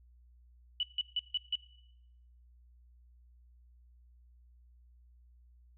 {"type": "tone bursts", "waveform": "sine", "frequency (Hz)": 2960, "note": "F#7", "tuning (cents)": 0, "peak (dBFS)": -29, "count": 5, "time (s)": [0.8, 1.555], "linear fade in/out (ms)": 2, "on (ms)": 31, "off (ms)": 150, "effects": ["noise-tail reverb RT60 0.9 s tail -19 dB re dry", "added 60 Hz sine -58 dBFS peak until 5.77 s"]}